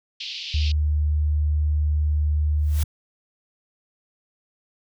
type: band-pass noise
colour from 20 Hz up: pink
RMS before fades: -33 dBFS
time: 0.2-0.72 s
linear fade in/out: 5 ms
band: 2600 to 5000 Hz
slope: 48 dB/octave
type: tone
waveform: sine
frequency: 75.2 Hz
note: D2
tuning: 42 cents sharp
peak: -18 dBFS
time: 0.54-2.84 s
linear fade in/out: 5 ms
type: noise with exponential growth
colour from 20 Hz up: white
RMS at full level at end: -31 dBFS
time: 2.58-2.83 s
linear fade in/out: 0 ms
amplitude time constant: 54 ms
effects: none